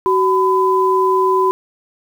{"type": "tone pair together", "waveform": "sine", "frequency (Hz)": [376.7, 1005.7], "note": ["F#4", "B5"], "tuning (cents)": [31, 31], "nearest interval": "octave + perfect fourth", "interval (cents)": 1700, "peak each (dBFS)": [-14, -14], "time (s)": [0.06, 1.51], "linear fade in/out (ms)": 0, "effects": ["7-bit"]}